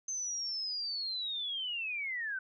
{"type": "linear sweep", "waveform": "sine", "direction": "down", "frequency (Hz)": [6272, 1494], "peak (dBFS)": -34, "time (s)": [0.08, 2.39], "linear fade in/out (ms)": 5, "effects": []}